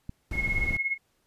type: clicks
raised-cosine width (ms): 5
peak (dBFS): -23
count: 6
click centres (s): 0.094 / 0.355 / 0.478 / 0.522 / 0.582 / 0.709
type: noise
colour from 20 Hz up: brown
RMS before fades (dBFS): -32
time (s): 0.31-0.77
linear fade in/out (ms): 2
type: tone with tremolo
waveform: sine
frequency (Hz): 2169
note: C#7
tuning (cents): -38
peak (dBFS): -23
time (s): 0.32-0.98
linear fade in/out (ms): 50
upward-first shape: sine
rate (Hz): 17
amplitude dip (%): 75
effects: pink hiss -71 dBFS RMS until 1.26 s + resampled to 32000 Hz